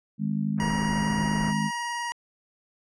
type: harmonic tone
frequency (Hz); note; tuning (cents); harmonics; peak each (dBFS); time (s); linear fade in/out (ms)
51.91; G#1; 0; 3 / 4 / 5; -29 / -26 / -36; 0.18-1.71; 50
type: low-pass noise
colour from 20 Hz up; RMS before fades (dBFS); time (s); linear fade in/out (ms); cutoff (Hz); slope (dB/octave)
pink; -35; 0.57-1.54; 50; 2100; 48
type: tone with vibrato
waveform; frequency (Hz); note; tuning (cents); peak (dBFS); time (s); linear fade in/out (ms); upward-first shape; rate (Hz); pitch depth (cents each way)
25% pulse; 950; A#5; +33; -25; 0.6-2.12; 0; sine; 20; 21
effects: resampled to 22050 Hz